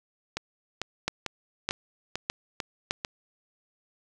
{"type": "two click trains", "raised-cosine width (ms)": 0.2, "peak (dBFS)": [-9, -13], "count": [4, 7], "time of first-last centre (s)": [[1.08, 2.909], [0.37, 3.049]], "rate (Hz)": [1.64, 2.24], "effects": []}